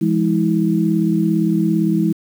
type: tone cluster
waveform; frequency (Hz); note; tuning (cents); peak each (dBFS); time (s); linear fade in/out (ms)
sine; 169.6 / 207.2 / 323.2; E3 / G#3 / E4; +50 / -4 / -34; -18; 0.01-2.13; 10
effects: 7-bit